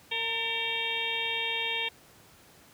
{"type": "harmonic tone with a mistuned harmonic", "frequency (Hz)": 458.7, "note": "A#4", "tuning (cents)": -28, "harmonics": [1, 2, 4, 5, 6, 7, 8], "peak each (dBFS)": [-41, -39, -40, -34, -35, -34, -36], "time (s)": [0.11, 1.89], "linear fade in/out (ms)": 10, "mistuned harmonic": 4, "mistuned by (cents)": -43, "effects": ["pink hiss -56 dBFS RMS until 2.73 s", "high-pass 80 Hz 12 dB/octave"]}